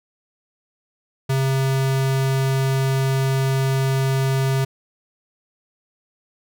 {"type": "tone", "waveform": "square", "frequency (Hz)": 134, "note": "C3", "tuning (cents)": 42, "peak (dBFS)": -18, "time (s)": [1.29, 4.65], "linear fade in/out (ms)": 10, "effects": []}